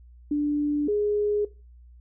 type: tone pair in turn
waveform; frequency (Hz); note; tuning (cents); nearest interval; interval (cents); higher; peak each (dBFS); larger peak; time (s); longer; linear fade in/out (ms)
sine; 293.7 / 415.4; D4 / G#4; 0 / 0; tritone; 600; second; -21; neither; 0.31-0.88 / 0.88-1.45; neither; 5
effects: noise-tail reverb RT60 0.3 s tail -19 dB re dry + added 60 Hz sine -47 dBFS peak until 2 s